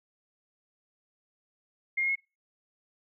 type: tone with pitch steps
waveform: sine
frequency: 2125 / 2148 / 2172 Hz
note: C7 / C7 / C#7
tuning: +26 / +45 / -36 cents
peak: -25 dBFS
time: 1.97-2.156 s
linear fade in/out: 10 ms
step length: 62 ms
effects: noise-tail reverb RT60 0.3 s tail -26 dB re dry